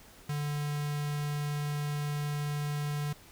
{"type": "tone with notch filter", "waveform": "square", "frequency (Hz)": 146.83, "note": "D3", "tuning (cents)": 0, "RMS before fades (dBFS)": -33, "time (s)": [0.29, 3.13], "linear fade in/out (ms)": 5, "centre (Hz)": 520, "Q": 1.6, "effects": ["pink hiss -55 dBFS RMS until 3.31 s"]}